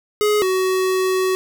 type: tone pair in turn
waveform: square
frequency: 420 / 374.5 Hz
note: G#4 / F#4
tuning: +19 / +21 cents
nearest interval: major second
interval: 198 cents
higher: first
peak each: -15 / -17 dBFS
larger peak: first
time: 0.21-0.42 / 0.42-1.35 s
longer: second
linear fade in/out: 0 ms
effects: none